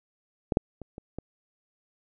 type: clicks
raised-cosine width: 2 ms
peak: -12 / -6 / -26 / -26 / -21 dBFS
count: 5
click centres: 0.522 / 0.571 / 0.817 / 0.981 / 1.186 s
effects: none